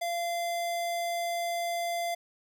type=tone; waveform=square; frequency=688 Hz; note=F5; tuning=26 cents flat; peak=-30 dBFS; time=0.01-2.15 s; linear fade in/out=10 ms; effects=none